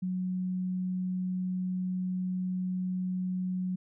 sine tone, 183.8 Hz, F#3, 11 cents flat, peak -29 dBFS, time 0.02-3.76 s, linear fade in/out 10 ms, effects none

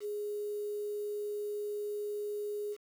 sine tone with quantisation, 415.3 Hz, G#4, in tune, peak -34 dBFS, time 0-2.77 s, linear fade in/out 50 ms, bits 9, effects none

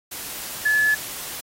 sine tone in noise, 1719 Hz, A6, 41 cents flat, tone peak -16 dBFS, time 0.65-0.95 s, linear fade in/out 10 ms, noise white, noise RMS -33 dBFS, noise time 0.11-1.41 s, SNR +14 dB, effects AAC 48 kbps

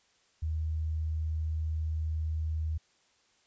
sine tone, 78.8 Hz, D#2, 23 cents sharp, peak -29 dBFS, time 0.42-2.78 s, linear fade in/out 10 ms, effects white hiss -68 dBFS RMS until 3.46 s + resampled to 16000 Hz

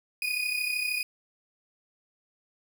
35% pulse tone pair together, 2456 / 2489 Hz, D#7 / D#7, -23 / 0 cents, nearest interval unison, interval 23 cents, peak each -29 / -28 dBFS, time 0.22-1.03 s, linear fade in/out 2 ms, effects none

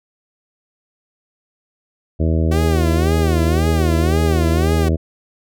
harmonic tone, 80.6 Hz, E2, 38 cents flat, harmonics 1 / 2 / 3 / 4 / 5 / 6 / 7 / 8, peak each -15 / -21 / -24 / -24 / -28 / -30 / -30 / -32 dBFS, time 2.19-4.97 s, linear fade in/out 20 ms
sawtooth tone with vibrato, 374.7 Hz, F#4, 22 cents sharp, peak -17 dBFS, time 2.51-4.89 s, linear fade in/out 10 ms, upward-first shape sine, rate 1.9 Hz, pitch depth 180 cents each way
effects none

